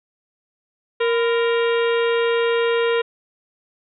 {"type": "harmonic tone with a mistuned harmonic", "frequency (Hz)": 466.2, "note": "A#4", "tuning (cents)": 0, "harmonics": [1, 2, 3, 4, 5, 6, 7, 8], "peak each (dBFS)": [-17, -28, -28, -30, -32, -32, -35, -37], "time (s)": [1, 3.02], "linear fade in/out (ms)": 10, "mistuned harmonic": 2, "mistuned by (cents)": 130, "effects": []}